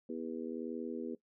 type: harmonic tone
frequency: 81.3 Hz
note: E2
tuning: 23 cents flat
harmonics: 3 / 4 / 5 / 6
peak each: -41 / -43 / -44 / -46 dBFS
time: 0.09-1.15 s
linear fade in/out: 5 ms
effects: noise-tail reverb RT60 0.1 s tail -17 dB re dry